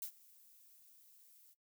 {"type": "noise with ADSR envelope", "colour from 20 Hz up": "violet", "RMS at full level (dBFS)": -41, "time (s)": [0.02, 1.55], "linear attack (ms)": 3, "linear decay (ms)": 85, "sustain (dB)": -23, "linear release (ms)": 32, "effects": ["noise-tail reverb RT60 0.1 s tail -17 dB re dry"]}